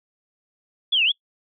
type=linear two-way sweep; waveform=sine; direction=down then up; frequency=3505 to 2500 to 3505 Hz; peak=-16 dBFS; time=0.92-1.12 s; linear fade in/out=10 ms; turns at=1.04 s; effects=noise-tail reverb RT60 0.1 s tail -26 dB re dry